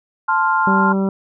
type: chord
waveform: sine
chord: F major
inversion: first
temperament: equal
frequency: 880 / 1046.5 / 1396.9 Hz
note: A5 / C6 / F6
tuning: 0 / 0 / 0 cents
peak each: -18 dBFS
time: 0.28-0.93 s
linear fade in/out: 10 ms
type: harmonic tone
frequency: 194 Hz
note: G3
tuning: 18 cents flat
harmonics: 1 / 2 / 3 / 4 / 5 / 6 / 7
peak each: -16 / -23 / -28 / -35 / -32 / -42 / -35 dBFS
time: 0.67-1.09 s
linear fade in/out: 2 ms
effects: none